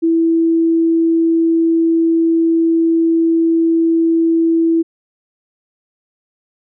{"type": "tone", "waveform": "sine", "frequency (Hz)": 329.6, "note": "E4", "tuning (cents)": 0, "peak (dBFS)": -10, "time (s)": [0.02, 4.83], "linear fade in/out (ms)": 20, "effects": []}